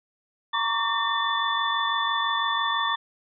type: tone cluster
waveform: sine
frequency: 927 / 1115 / 1161 / 1805 / 3495 Hz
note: A#5 / C#6 / D6 / A6 / A7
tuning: -10 / +10 / -20 / +44 / -12 cents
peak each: -29 dBFS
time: 0.53-2.96 s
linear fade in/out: 10 ms
effects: none